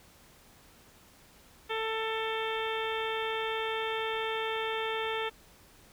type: harmonic tone with a mistuned harmonic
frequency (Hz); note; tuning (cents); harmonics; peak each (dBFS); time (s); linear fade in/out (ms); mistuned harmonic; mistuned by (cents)
443.9; A4; +15; 1 / 2 / 3 / 4 / 5 / 6 / 7 / 8; -34 / -37 / -39 / -40 / -41 / -42 / -42 / -43; 1.69-5.3; 20; 7; +29
effects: pink hiss -58 dBFS RMS until 5.92 s